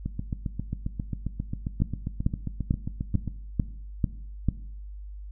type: two click trains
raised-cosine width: 5 ms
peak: -17 / -10 dBFS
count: 25 / 7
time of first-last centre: 0.06-3.277 / 1.82-4.487 s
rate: 7.46 / 2.25 Hz
effects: noise-tail reverb RT60 0.7 s tail -17 dB re dry + added 50 Hz sine -37 dBFS peak until 5.31 s